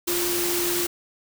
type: tone in noise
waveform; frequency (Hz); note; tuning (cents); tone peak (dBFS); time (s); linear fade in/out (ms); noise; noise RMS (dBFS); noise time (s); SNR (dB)
sine; 349.2; F4; 0; -26; 0.07-0.87; 10; white; -26; 0.07-0.87; -3
effects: none